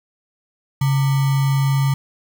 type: tone with sample-and-hold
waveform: sine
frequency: 137.3 Hz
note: C#3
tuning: 16 cents flat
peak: -14 dBFS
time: 0.81-1.94 s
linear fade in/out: 5 ms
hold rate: 1050 Hz
effects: none